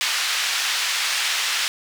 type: band-pass noise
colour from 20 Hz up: white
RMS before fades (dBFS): -23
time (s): 0.01-1.68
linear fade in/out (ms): 0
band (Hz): 1400 to 4500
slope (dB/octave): 12
effects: none